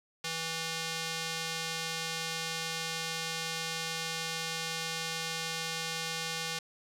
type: tone with band-pass filter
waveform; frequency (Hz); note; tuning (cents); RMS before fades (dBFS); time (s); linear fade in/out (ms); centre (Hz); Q
square; 163.2; E3; -17; -36; 0.24-6.59; 5; 4500; 0.84
effects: none